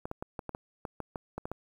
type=clicks; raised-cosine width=1 ms; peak=-22 dBFS; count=12; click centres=0.055 / 0.114 / 0.225 / 0.392 / 0.493 / 0.549 / 0.852 / 1.003 / 1.158 / 1.38 / 1.455 / 1.516 s; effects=9-bit